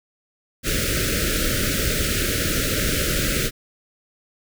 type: band-stop noise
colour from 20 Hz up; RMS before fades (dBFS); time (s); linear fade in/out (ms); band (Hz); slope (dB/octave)
pink; -22; 0.63-3.51; 50; 610 to 1300; 96
effects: none